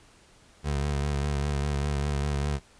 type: tone with vibrato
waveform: 25% pulse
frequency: 71.7 Hz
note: D2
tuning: 41 cents flat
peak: -22 dBFS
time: 0.63-2.6 s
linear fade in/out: 50 ms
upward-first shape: triangle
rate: 5 Hz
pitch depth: 63 cents each way
effects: pink hiss -57 dBFS RMS until 2.79 s + resampled to 22050 Hz